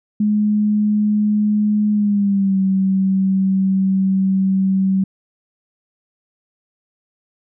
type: tone with pitch glide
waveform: sine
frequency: 210 to 191.46 Hz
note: G#3 to G3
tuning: +19 to -41 cents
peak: -13 dBFS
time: 0.2-5.04 s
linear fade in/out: 5 ms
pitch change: -160 cents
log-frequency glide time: 1.92-2.59 s
effects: none